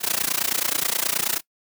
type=noise with amplitude modulation; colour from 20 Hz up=white; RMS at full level=-20 dBFS; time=0-1.41 s; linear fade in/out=50 ms; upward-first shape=sine; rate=29.4 Hz; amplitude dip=95%; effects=noise-tail reverb RT60 0.1 s tail -21 dB re dry + high-pass 150 Hz 12 dB/octave